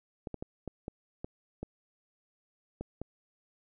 clicks, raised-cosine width 2 ms, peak -24 dBFS, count 9, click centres 0.272 / 0.343 / 0.425 / 0.677 / 0.881 / 1.245 / 1.63 / 2.81 / 3.016 s, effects none

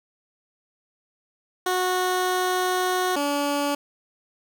15% pulse tone pair in turn, 366.6 / 287 Hz, F#4 / D4, -16 / -40 cents, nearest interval major third, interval 424 cents, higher first, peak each -15 / -16 dBFS, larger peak first, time 1.66-3.16 / 3.16-3.75 s, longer first, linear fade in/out 5 ms, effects none

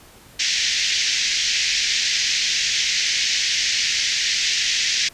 white band-pass noise, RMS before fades -21 dBFS, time 0.39-5.09 s, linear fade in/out 10 ms, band 1800 to 6300 Hz, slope 48 dB/octave, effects pink hiss -47 dBFS RMS until 5.13 s + resampled to 32000 Hz

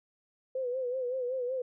sine tone with vibrato, 506 Hz, B4, 42 cents sharp, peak -30 dBFS, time 0.55-1.62 s, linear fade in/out 5 ms, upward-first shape sine, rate 5.3 Hz, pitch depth 75 cents each way, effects none

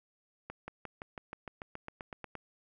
accelerating click train, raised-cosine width 0.5 ms, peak -26 dBFS, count 14, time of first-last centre 0.5-2.353 s, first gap 180 ms, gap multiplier 0.96, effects none

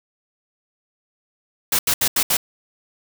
white noise bursts at uneven times, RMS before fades -18 dBFS, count 5, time 1.72-1.79 / 1.87-1.94 / 2.01-2.08 / 2.16-2.23 / 2.3-2.37 s, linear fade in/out 5 ms, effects none

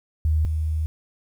sine tone pair in turn, 77.78 / 78.2 Hz, D#2 / D#2, 0 / +9 cents, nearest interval unison, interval 9 cents, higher second, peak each -17 / -21 dBFS, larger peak first, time 0.25-0.45 / 0.45-0.86 s, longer second, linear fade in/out 0 ms, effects 9-bit

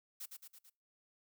blue noise with echo, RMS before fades -45 dBFS, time 0.2-0.26 s, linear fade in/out 10 ms, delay 110 ms, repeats 4, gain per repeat -4 dB, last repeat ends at 0.7 s, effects noise-tail reverb RT60 0.3 s tail -24 dB re dry

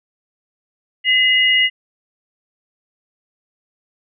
sine tone pair together, 2029 / 2869 Hz, B6 / F7, +46 / +46 cents, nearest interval tritone, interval 600 cents, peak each -14 dBFS, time 1.04-1.7 s, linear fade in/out 50 ms, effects none

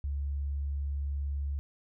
sine tone, 70.6 Hz, C#2, 32 cents sharp, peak -30 dBFS, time 0.04-1.59 s, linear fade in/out 0 ms, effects none

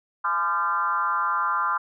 sine tone with frequency modulation, 1200 Hz, D6, 37 cents sharp, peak -21 dBFS, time 0.24-1.78 s, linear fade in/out 10 ms, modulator 178 Hz, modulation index 1.4, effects none

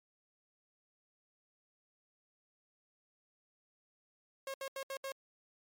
sawtooth tone bursts at uneven times, 541 Hz, C#5, 42 cents flat, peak -35 dBFS, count 5, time 4.47-4.54 / 4.61-4.68 / 4.76-4.83 / 4.9-4.97 / 5.04-5.12 s, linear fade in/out 2 ms, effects MP3 96 kbps

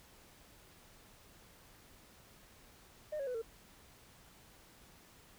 sine tone with pitch steps, 608 / 551.1 / 499.6 / 452.9 Hz, D#5 / C#5 / B4 / A#4, -40 / -10 / +20 / -50 cents, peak -34 dBFS, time 3.12-3.42 s, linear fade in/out 10 ms, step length 75 ms, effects tanh soft clip ceiling -35 dBFS + pink hiss -61 dBFS RMS until 5.38 s

